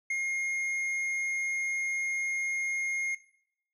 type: tone with tanh clipping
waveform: triangle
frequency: 2138 Hz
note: C7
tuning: 37 cents sharp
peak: -29 dBFS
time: 0.1-3.15 s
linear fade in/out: 5 ms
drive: 10 dB
effects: noise-tail reverb RT60 0.7 s tail -17 dB re dry